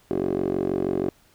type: tone with band-pass filter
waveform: 10% pulse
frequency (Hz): 46.25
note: F#1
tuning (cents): 0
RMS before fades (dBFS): -25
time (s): 0.11-1.09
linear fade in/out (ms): 0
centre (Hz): 400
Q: 8.2
effects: pink hiss -59 dBFS RMS until 1.34 s